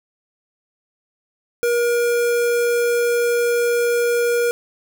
square tone with notch filter, 476.3 Hz, A#4, 37 cents sharp, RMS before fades -18 dBFS, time 1.63-4.51 s, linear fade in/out 0 ms, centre 3800 Hz, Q 1.6, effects none

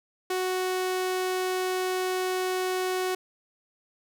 sawtooth tone, 370 Hz, F#4, in tune, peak -22 dBFS, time 0.3-3.15 s, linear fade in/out 5 ms, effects none

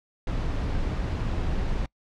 brown noise, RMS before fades -27 dBFS, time 0.27-1.86 s, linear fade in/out 2 ms, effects noise-tail reverb RT60 0.1 s tail -25 dB re dry + low-pass 5000 Hz 12 dB/octave

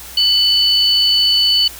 sine tone pair together, 2985 / 4472 Hz, F#7 / C#8, +15 / +14 cents, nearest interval perfect fifth, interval 699 cents, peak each -13 dBFS, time 0.17-1.68 s, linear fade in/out 5 ms, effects added 60 Hz sine -40 dBFS peak until 1.79 s + white hiss -34 dBFS RMS until 1.79 s

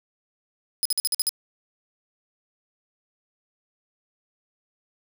15% pulse tone bursts, 5040 Hz, D#8, 21 cents sharp, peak -15 dBFS, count 7, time 0.83-1.292 s, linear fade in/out 0 ms, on 24 ms, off 49 ms, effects none

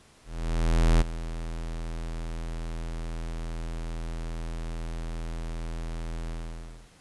square tone with ADSR envelope, 41.2 Hz, E1, in tune, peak -17 dBFS, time 0.24-6.91 s, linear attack 770 ms, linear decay 16 ms, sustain -15 dB, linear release 610 ms, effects pink hiss -57 dBFS RMS until 7 s + resampled to 24000 Hz

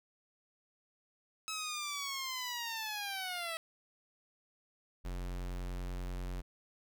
10% pulse linear sweep, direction down, 1297 to 646 Hz, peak -29 dBFS, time 1.48-3.57 s, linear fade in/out 0 ms
square tone, 45.1 Hz, F#1, 44 cents flat, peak -38 dBFS, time 5.04-6.42 s, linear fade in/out 20 ms
effects none

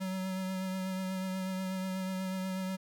square tone with vibrato, 188 Hz, F#3, 28 cents sharp, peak -34 dBFS, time 0-2.77 s, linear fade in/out 20 ms, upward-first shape triangle, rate 8.2 Hz, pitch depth 25 cents each way, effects 12-bit

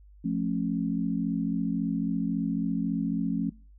sine chord, F augmented, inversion none, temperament just, 174.61 / 218.3 / 272.8 Hz, F3 / A3 / C#4, 0 / -13 / -28 cents, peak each -30 dBFS, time 0.24-3.5 s, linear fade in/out 10 ms, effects noise-tail reverb RT60 0.4 s tail -24 dB re dry + added 50 Hz sine -50 dBFS peak until 3.78 s

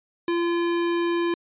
square tone, 342.5 Hz, F4, 34 cents flat, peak -22 dBFS, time 0.28-1.34 s, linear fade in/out 2 ms, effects resampled to 8000 Hz

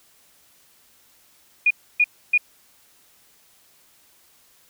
sine tone bursts, 2447 Hz, D#7, 29 cents flat, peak -13 dBFS, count 3, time 1.66-2.378 s, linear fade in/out 5 ms, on 46 ms, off 290 ms, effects white hiss -57 dBFS RMS until 4.69 s

